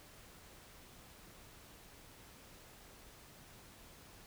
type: silence
effects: pink hiss -58 dBFS RMS until 4.26 s